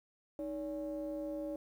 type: ring-modulated tone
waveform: triangle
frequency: 129.7 Hz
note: C3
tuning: 15 cents flat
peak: -32 dBFS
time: 0.39-1.56 s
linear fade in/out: 2 ms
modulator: 441 Hz
effects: 11-bit

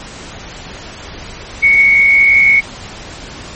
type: tone with frequency modulation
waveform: sine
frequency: 2217 Hz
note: C#7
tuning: in tune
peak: -5 dBFS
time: 1.62-2.61 s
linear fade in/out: 20 ms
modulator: 65.4 Hz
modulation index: 0.65
effects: pink hiss -30 dBFS RMS until 3.55 s + MP3 32 kbps

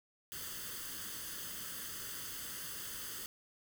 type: noise with comb filter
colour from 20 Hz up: white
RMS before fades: -44 dBFS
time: 0.32-3.26 s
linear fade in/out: 0 ms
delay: 0.63 ms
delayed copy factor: +0.7
effects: none

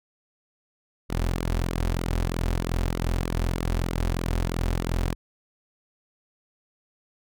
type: tone with flanger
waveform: sawtooth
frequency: 42.73 Hz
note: F1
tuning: 37 cents flat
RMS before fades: -26 dBFS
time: 1.09-5.15 s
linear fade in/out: 20 ms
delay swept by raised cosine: 1.1 to 6.8 ms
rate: 3.2 Hz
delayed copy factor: -0.55
effects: none

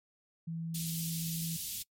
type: tone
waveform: sine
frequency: 164.81 Hz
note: E3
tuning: in tune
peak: -35 dBFS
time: 0.47-1.57 s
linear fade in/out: 10 ms
type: band-stop noise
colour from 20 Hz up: white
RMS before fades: -39 dBFS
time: 0.74-1.83 s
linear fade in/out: 10 ms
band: 200 to 3000 Hz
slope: 24 dB/octave
effects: noise-tail reverb RT60 0.1 s tail -24 dB re dry + MP3 64 kbps

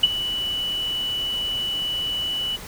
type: tone with ADSR envelope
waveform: sine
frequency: 2960 Hz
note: F#7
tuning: in tune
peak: -9 dBFS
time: 0.03-2.57 s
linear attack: 7 ms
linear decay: 28 ms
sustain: -14 dB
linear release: 19 ms
effects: pink hiss -38 dBFS RMS until 2.67 s

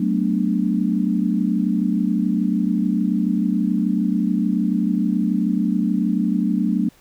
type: chord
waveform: sine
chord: B minor seventh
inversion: second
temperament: equal with one note detuned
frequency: 188.23 / 220 / 246.9 / 293.7 Hz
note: F#3 / A3 / B3 / D4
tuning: +30 / 0 / 0 / 0 cents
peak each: -21 / -21 / -25 / -24 dBFS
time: 0-6.89 s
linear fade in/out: 5 ms
effects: pink hiss -54 dBFS RMS until 7 s

